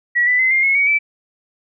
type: tone with pitch steps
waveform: sine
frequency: 1928 / 1987.9 / 2050 / 2113 / 2179 / 2247 / 2317 Hz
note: B6 / B6 / C7 / C7 / C#7 / C#7 / D7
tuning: -42 / +11 / -36 / +16 / -30 / +23 / -24 cents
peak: -12 dBFS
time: 0.15-0.99 s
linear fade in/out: 20 ms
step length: 120 ms
effects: none